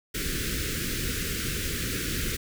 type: band-stop noise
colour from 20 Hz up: pink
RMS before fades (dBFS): -30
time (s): 0.14-2.37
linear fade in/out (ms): 10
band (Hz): 470 to 1400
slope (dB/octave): 48
effects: none